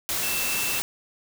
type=tone in noise; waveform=sine; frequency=2667 Hz; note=E7; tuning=20 cents sharp; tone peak=-30 dBFS; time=0.23-0.79 s; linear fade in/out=0 ms; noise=white; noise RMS=-27 dBFS; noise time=0.09-0.82 s; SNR=-6 dB; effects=none